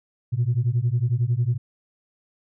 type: beating tone pair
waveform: sine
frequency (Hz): 115 / 126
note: A#2 / B2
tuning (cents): -23 / +35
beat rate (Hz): 11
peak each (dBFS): -21 / -21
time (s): 0.32-1.58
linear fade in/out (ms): 20
effects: tanh soft clip ceiling -14 dBFS